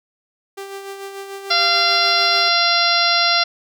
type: tone with tremolo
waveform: sawtooth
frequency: 393.2 Hz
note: G4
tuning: 5 cents sharp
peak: -24 dBFS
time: 0.57-2.49 s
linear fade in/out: 10 ms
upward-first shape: sine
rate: 6.8 Hz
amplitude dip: 45%
type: harmonic tone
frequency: 690 Hz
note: F5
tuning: 21 cents flat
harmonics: 1 / 2 / 3 / 4 / 5 / 6 / 7 / 8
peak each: -22 / -20 / -23 / -25 / -23 / -20 / -21 / -23 dBFS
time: 1.5-3.44 s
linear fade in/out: 10 ms
effects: none